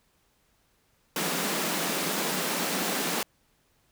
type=high-pass noise; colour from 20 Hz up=pink; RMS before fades=-29 dBFS; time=1.16-3.23 s; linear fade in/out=2 ms; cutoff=160 Hz; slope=96 dB/octave; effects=pink hiss -68 dBFS RMS until 3.91 s